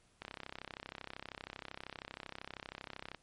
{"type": "click train", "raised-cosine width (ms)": 0.3, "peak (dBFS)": -27, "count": 97, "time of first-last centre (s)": [0.22, 3.147], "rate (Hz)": 32.8, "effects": ["pink hiss -70 dBFS RMS until 3.22 s", "MP3 48 kbps"]}